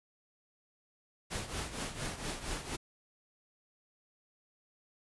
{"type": "noise with tremolo", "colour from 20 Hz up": "pink", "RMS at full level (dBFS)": -36, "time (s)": [1.3, 2.77], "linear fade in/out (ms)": 20, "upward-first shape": "triangle", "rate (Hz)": 4.3, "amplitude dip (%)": 75, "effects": ["resampled to 24000 Hz"]}